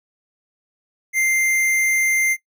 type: tone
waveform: square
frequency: 2093 Hz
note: C7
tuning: in tune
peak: -17 dBFS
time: 1.13-2.37 s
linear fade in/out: 50 ms
effects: noise-tail reverb RT60 0.1 s tail -17 dB re dry